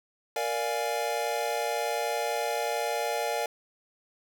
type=chord; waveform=square; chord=Bb dominant seventh; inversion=none; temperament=equal; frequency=466.2 / 587.3 / 698.5 / 830.6 Hz; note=Bb4 / D5 / F5 / Ab5; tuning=0 / 0 / 0 / 0 cents; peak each=-34 dBFS; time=0.36-3.46 s; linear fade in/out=2 ms; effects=none